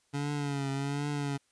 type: tone with vibrato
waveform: 25% pulse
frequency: 141.5 Hz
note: C#3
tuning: 36 cents sharp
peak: -27 dBFS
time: 0.13-1.38 s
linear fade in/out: 20 ms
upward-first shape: triangle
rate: 1.3 Hz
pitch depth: 64 cents each way
effects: white hiss -71 dBFS RMS until 1.51 s + resampled to 22050 Hz